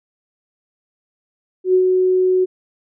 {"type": "tone with ADSR envelope", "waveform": "sine", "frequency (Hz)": 370, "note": "F#4", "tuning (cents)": 0, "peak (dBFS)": -9, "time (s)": [1.64, 2.46], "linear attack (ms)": 100, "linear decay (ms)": 84, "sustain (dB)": -3, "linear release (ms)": 25, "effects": []}